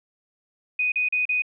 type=tone bursts; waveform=sine; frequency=2490 Hz; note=D#7; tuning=1 cent sharp; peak=-20 dBFS; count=4; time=0.79-1.421 s; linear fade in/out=5 ms; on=130 ms; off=37 ms; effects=none